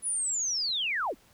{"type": "linear sweep", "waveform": "sine", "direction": "down", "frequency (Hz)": [10180, 172.9], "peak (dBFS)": -27, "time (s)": [0.02, 1.15], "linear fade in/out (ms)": 50, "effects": ["pink hiss -61 dBFS RMS until 1.33 s"]}